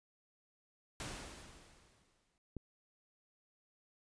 pink noise with exponential decay, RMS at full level -42 dBFS, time 1-2.38 s, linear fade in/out 1 ms, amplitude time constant 300 ms
click, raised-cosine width 3 ms, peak -30 dBFS, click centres 2.567 s
effects resampled to 22050 Hz

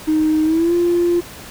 triangle tone with pitch glide, 311.1 to 347.2 Hz, D#4 to F4, 0 to -10 cents, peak -9 dBFS, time 0.07-1.21 s, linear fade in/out 20 ms, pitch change +190 cents, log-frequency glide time 0.44-0.74 s, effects tanh soft clip ceiling -10 dBFS + pink hiss -36 dBFS RMS until 1.5 s

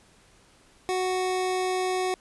25% pulse tone, 370 Hz, F#4, in tune, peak -21 dBFS, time 0.89-2.14 s, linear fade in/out 0 ms, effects pink hiss -58 dBFS RMS until 2.2 s + resampled to 24000 Hz

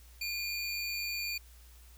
square tone pair together, 2424 / 4576 Hz, D#7 / D8, -46 / -46 cents, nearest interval major seventh, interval 1100 cents, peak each -37 / -38 dBFS, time 0.21-1.38 s, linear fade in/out 5 ms, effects added 60 Hz sine -53 dBFS peak until 1.97 s + white hiss -61 dBFS RMS until 1.97 s

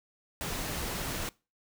pink noise, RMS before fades -35 dBFS, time 0.41-1.29 s, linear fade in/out 0 ms, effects noise-tail reverb RT60 0.3 s tail -23 dB re dry

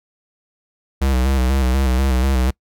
square tone with vibrato, 65.2 Hz, C2, 5 cents flat, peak -15 dBFS, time 1.01-2.51 s, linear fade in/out 10 ms, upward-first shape square, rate 4.1 Hz, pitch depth 54 cents each way, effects noise-tail reverb RT60 0.1 s tail -25 dB re dry

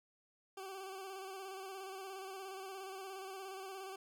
20% pulse tone with vibrato, 383.8 Hz, G4, 37 cents flat, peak -40 dBFS, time 0.57-3.96 s, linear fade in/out 5 ms, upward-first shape square, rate 17 Hz, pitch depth 33 cents each way, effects 13-bit

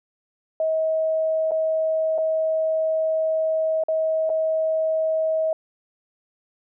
sine tone with dropouts, 637 Hz, D#5, 41 cents sharp, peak -19 dBFS, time 0.6-5.53 s, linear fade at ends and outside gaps 2 ms, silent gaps 1.51-1.517 / 2.18-2.184 / 3.837-3.884 / 4.294-4.3 s, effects none

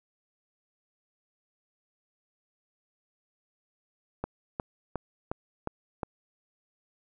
click train, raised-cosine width 1 ms, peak -17 dBFS, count 6, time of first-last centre 4.24-6.032 s, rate 2.79 Hz, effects none

